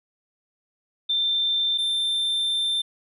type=tone pair in turn; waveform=sine / triangle; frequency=3572 / 3572 Hz; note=A7 / A7; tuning=+25 / +25 cents; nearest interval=unison; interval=0 cents; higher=neither; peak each=-20 dBFS; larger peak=neither; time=1.09-1.78 / 1.78-2.82 s; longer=second; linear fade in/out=10 ms; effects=resampled to 32000 Hz